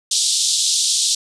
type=band-pass noise; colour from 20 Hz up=pink; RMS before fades=-18 dBFS; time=0.11-1.15 s; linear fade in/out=5 ms; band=3500 to 9200 Hz; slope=48 dB/octave; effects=none